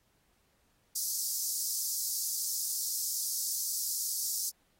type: high-pass noise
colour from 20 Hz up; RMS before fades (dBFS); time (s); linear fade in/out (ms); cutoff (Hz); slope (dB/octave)
pink; -34; 0.95-4.5; 10; 4900; 48
effects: pink hiss -72 dBFS RMS until 4.79 s + AAC 48 kbps